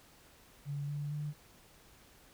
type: tone with pitch steps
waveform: sine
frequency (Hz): 143 / 145.75 / 148.56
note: D3 / D3 / D3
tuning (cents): -46 / -13 / +20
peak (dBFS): -35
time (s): 0.65-1.34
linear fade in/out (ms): 50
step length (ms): 230
effects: pink hiss -61 dBFS RMS until 2.33 s